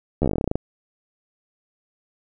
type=slowing click train; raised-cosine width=2 ms; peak=-8 dBFS; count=15; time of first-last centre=0.22-0.556 s; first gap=12 ms; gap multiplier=1.1; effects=none